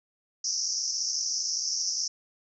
pink band-pass noise, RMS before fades -30 dBFS, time 0.44-2.08 s, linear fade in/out 5 ms, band 5200 to 6100 Hz, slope 96 dB/octave, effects none

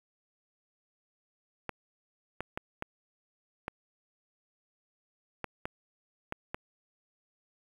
clicks, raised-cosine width 0.5 ms, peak -19 dBFS, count 9, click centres 1.693 / 2.406 / 2.575 / 2.824 / 3.681 / 5.443 / 5.655 / 6.324 / 6.545 s, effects 8-bit

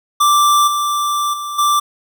square tone with level steps, 1174.7 Hz, D6, in tune, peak -10 / -16 / -23 / -12 dBFS, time 0.2-1.8 s, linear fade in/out 10 ms, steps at 0.67 / 1.33 / 1.58 s, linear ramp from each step 10 ms, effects none

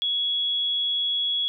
sine tone, 3353 Hz, G#7, 16 cents sharp, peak -22 dBFS, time 0.02-1.48 s, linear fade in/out 0 ms, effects none

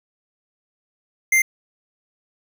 square tone, 2093 Hz, C7, in tune, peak -14 dBFS, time 1.32-1.42 s, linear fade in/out 5 ms, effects none

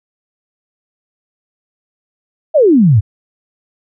sine exponential sweep, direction down, 670 to 93.5 Hz, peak -5 dBFS, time 2.54-3.01 s, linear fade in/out 20 ms, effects none

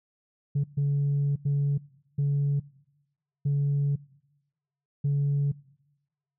sine tone bursts at uneven times, 142.1 Hz, C#3, 43 cents sharp, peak -20 dBFS, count 6, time 0.55-0.64 / 0.77-1.36 / 1.45-1.78 / 2.18-2.6 / 3.45-3.96 / 5.04-5.52 s, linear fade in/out 10 ms, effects noise-tail reverb RT60 1.0 s tail -23 dB re dry + tanh soft clip ceiling -20 dBFS

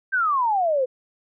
sine exponential sweep, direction down, 1596 to 493.9 Hz, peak -18 dBFS, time 0.12-0.86 s, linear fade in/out 20 ms, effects none

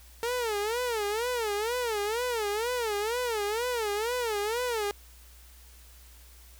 sawtooth tone with vibrato, 450.9 Hz, A4, 42 cents sharp, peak -24 dBFS, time 0.23-4.91 s, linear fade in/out 0 ms, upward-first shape sine, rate 2.1 Hz, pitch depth 180 cents each way, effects added 60 Hz sine -51 dBFS peak until 6.59 s + white hiss -56 dBFS RMS until 6.59 s

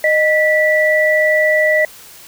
sine tone pair together, 617.7 / 1961 Hz, D#5 / B6, -13 / -13 cents, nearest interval octave + minor sixth, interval 2000 cents, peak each -13 dBFS, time 0.04-1.85 s, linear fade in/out 2 ms, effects white hiss -39 dBFS RMS until 2.27 s

